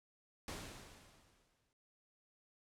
pink noise with exponential decay, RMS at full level -44 dBFS, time 0.48-1.73 s, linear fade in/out 1 ms, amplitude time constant 270 ms, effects low-pass 10000 Hz 12 dB/octave

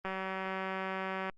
click train, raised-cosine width 0.5 ms, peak -22 dBFS, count 238, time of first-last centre 0.05-1.297 s, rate 190 Hz, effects Opus 32 kbps

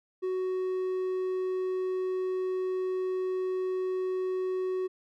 triangle tone, 371.7 Hz, F#4, 8 cents sharp, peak -26 dBFS, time 0.22-4.88 s, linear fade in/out 20 ms, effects none

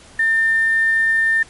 sine tone with quantisation, 1800 Hz, A6, 39 cents sharp, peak -13 dBFS, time 0.19-1.43 s, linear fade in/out 5 ms, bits 6, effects pink hiss -44 dBFS RMS until 1.49 s + MP3 48 kbps

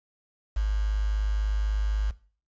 sine tone with quantisation, 51.91 Hz, G#1, in tune, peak -22 dBFS, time 0.56-2.11 s, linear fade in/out 10 ms, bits 7, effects noise-tail reverb RT60 0.4 s tail -18 dB re dry + resampled to 16000 Hz

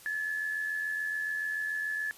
sine tone with amplitude modulation, 1721 Hz, A6, 39 cents flat, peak -28 dBFS, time 0.06-2.11 s, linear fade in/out 0 ms, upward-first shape sine, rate 87 Hz, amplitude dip 50%, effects white hiss -53 dBFS RMS until 2.17 s + resampled to 32000 Hz

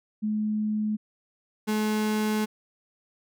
sine / 35% pulse tone pair in turn, 213.3 / 214.3 Hz, G#3 / A3, +46 / -45 cents, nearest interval unison, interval 9 cents, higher second, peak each -24 / -22 dBFS, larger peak second, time 0.22-0.97 / 1.67-2.46 s, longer second, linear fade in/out 20 ms, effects none

